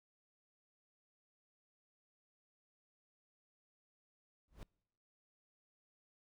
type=noise with exponential growth; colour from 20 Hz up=brown; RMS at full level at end=-42 dBFS; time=4.48-4.63 s; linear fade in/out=1 ms; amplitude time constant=31 ms; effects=noise-tail reverb RT60 0.8 s tail -26 dB re dry